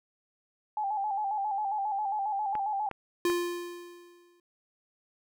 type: tone with vibrato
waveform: sine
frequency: 819 Hz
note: G#5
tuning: 24 cents flat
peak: -28 dBFS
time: 0.77-2.89 s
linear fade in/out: 2 ms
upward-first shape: square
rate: 7.4 Hz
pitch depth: 67 cents each way
type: clicks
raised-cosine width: 0.5 ms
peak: -23 dBFS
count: 3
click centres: 2.553 / 2.913 / 3.3 s
type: tone with exponential decay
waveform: square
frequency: 349.2 Hz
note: F4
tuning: in tune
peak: -24 dBFS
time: 3.25-4.4 s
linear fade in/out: 2 ms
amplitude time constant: 250 ms
effects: none